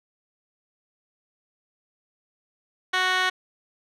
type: tone with band-pass filter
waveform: 15% pulse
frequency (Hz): 370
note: F#4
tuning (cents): 0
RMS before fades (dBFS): -23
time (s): 2.93-3.3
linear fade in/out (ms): 10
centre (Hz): 2300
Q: 2.4
effects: none